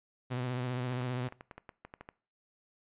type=tone with vibrato; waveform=sawtooth; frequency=125.2 Hz; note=B2; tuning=24 cents sharp; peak=-29 dBFS; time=0.3-1.29 s; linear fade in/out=20 ms; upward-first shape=sine; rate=15 Hz; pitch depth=49 cents each way
type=clicks; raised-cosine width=0.5 ms; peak=-30 dBFS; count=12; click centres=0.925 / 1.015 / 1.287 / 1.324 / 1.409 / 1.512 / 1.58 / 1.692 / 1.85 / 1.939 / 2.01 / 2.089 s
effects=noise-tail reverb RT60 0.4 s tail -21 dB re dry + resampled to 8000 Hz